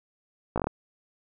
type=slowing click train; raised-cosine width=1 ms; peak=-13 dBFS; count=6; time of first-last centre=0.56-0.67 s; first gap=17 ms; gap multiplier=1.13; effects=none